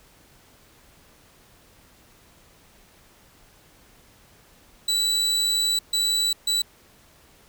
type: tone bursts at uneven times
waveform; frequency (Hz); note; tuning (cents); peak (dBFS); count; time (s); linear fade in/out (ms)
35% pulse; 3951; B7; 0; -18; 3; 4.88-5.79 / 5.93-6.33 / 6.47-6.62; 5
effects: pink hiss -55 dBFS RMS until 7.48 s